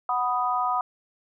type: chord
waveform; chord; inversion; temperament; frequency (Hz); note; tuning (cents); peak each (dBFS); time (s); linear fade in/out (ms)
sine; B major; second; equal; 740 / 987.8 / 1244.5; F#5 / B5 / D#6; 0 / 0 / 0; -27 / -27 / -26; 0.09-0.81; 2
effects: none